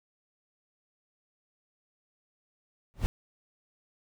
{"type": "noise with exponential growth", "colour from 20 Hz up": "brown", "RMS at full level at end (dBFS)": -22, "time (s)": [2.94, 3.06], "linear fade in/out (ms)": 0, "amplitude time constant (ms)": 25, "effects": []}